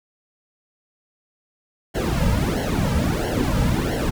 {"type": "noise with flanger", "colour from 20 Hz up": "brown", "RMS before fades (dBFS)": -21, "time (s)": [1.94, 4.11], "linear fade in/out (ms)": 20, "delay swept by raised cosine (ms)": [0.81, 2.81], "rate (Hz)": 1.5, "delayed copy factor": -0.95, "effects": []}